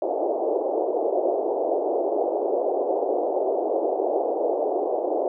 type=band-pass noise; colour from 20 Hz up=pink; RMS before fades=-24 dBFS; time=0.02-5.28 s; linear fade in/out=2 ms; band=350 to 750 Hz; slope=48 dB/octave; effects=none